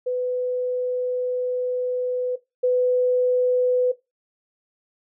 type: tone pair in turn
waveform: sine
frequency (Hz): 500 / 500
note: B4 / B4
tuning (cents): +21 / +21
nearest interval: unison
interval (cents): 0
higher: neither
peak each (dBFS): -21 / -16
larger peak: second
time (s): 0.06-2.36 / 2.63-3.92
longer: first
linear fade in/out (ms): 10
effects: noise-tail reverb RT60 0.2 s tail -17 dB re dry